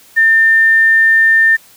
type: tone with quantisation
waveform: sine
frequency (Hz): 1800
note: A6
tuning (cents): +39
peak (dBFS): -6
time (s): 0.16-1.57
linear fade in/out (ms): 20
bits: 6
effects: white hiss -44 dBFS RMS until 1.76 s